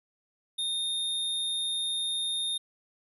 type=tone; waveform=square; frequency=3664 Hz; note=A#7; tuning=31 cents flat; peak=-29 dBFS; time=0.58-2.58 s; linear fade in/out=10 ms; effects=resampled to 32000 Hz